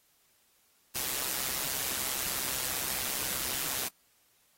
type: noise with amplitude modulation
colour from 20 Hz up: white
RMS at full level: -30 dBFS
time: 0.94-3.89 s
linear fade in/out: 20 ms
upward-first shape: sine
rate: 132 Hz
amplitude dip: 75%
effects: white hiss -68 dBFS RMS until 4.57 s + AAC 48 kbps